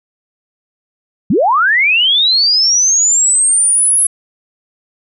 sine linear sweep, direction up, 147.2 to 10870 Hz, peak -8 dBFS, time 1.3-4.07 s, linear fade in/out 5 ms, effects none

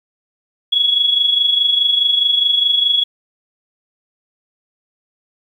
sine tone with amplitude modulation, 3357 Hz, G#7, 18 cents sharp, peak -9 dBFS, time 0.72-3.04 s, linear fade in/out 10 ms, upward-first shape sine, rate 24.8 Hz, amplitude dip 60%, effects 8-bit

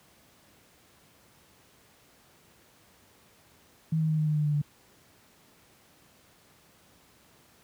sine tone with pitch steps, 159.7 / 157.77 / 155.87 / 153.99 / 152.14 / 150.3 / 148.49 / 146.7 Hz, D#3 / D#3 / D#3 / D#3 / D#3 / D3 / D3 / D3, +45 / +24 / +3 / -18 / -39 / +40 / +19 / -2 cents, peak -23 dBFS, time 3.92-4.616 s, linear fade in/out 5 ms, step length 87 ms, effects pink hiss -60 dBFS RMS until 7.63 s + high-pass 80 Hz 12 dB/octave

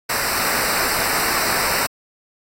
pink noise with comb filter, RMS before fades -21 dBFS, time 0.09-1.87 s, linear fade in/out 10 ms, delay 0.3 ms, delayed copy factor -0.85, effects AAC 48 kbps

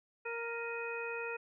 harmonic tone with a mistuned harmonic, 466.2 Hz, A#4, in tune, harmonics 1 / 2 / 3 / 4 / 5, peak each -40 / -46 / -44 / -48 / -42 dBFS, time 0.25-1.37 s, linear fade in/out 10 ms, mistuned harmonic 5, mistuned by +120 cents, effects none

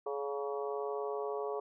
harmonic tone with a mistuned harmonic, 141 Hz, C#3, 30 cents sharp, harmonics 3 / 4 / 5 / 6 / 7 / 8, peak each -36 / -42 / -43 / -49 / -46 / -45 dBFS, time 0.06-1.6 s, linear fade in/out 5 ms, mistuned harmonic 7, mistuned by -56 cents, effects none

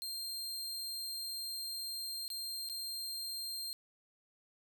sawtooth tone with dropouts, 4186 Hz, C8, in tune, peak -36 dBFS, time 0.02-3.73 s, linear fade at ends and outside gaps 0 ms, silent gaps 2.28-2.302 / 2.689-2.697 s, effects 12-bit

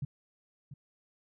sine tone with echo, 138.7 Hz, C#3, 1 cent sharp, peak -31 dBFS, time 0.02-0.05 s, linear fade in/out 5 ms, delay 690 ms, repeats 1, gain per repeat -12 dB, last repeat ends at 0.74 s, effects none

